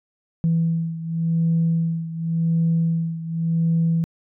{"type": "beating tone pair", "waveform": "sine", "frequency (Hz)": [164.81, 165.71], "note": ["E3", "E3"], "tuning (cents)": [0, 9], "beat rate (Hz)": 0.9, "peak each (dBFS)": [-19, -23], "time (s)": [0.44, 4.04], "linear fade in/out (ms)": 0, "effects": ["tanh soft clip ceiling -12 dBFS"]}